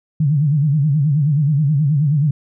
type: tone with vibrato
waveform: sine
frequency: 146.83 Hz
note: D3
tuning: in tune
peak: -12 dBFS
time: 0.2-2.31 s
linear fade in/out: 5 ms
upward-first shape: sine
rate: 9.4 Hz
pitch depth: 140 cents each way
effects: none